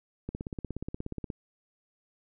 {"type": "click train", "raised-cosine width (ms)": 3, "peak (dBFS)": -22, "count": 18, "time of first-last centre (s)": [0.29, 1.302], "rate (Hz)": 16.8, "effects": []}